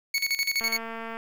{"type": "tone with tremolo", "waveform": "25% pulse", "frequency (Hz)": 2216, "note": "C#7", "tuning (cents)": -1, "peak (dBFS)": -19, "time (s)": [0.14, 0.78], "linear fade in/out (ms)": 5, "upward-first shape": "square", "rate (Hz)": 12, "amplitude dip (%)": 75}
{"type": "click train", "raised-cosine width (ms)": 0.5, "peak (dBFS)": -22, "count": 128, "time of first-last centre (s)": [0.61, 1.169], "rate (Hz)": 227}
{"effects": ["9-bit"]}